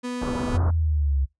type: tone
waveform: 35% pulse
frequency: 246.9 Hz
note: B3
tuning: in tune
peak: -26 dBFS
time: 0.03-0.58 s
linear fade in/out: 20 ms
type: low-pass noise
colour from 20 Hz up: pink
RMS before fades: -29 dBFS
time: 0.21-0.71 s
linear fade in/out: 10 ms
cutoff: 1400 Hz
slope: 48 dB/octave
type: exponential sweep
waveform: sine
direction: down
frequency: 89.5 to 66.5 Hz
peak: -19 dBFS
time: 0.53-1.26 s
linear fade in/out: 20 ms
effects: noise-tail reverb RT60 0.2 s tail -25 dB re dry + resampled to 22050 Hz